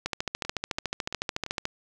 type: two click trains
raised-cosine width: 0.2 ms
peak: -19 / -11 dBFS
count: 4 / 23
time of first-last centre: 0.45-1.464 / 0.06-1.654 s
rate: 2.96 / 13.8 Hz
effects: none